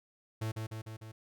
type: tone with echo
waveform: 45% pulse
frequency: 110.1 Hz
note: A2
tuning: 2 cents sharp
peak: -33 dBFS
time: 0.41-0.52 s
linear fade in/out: 10 ms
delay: 150 ms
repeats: 4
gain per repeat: -3 dB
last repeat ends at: 1.12 s
effects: none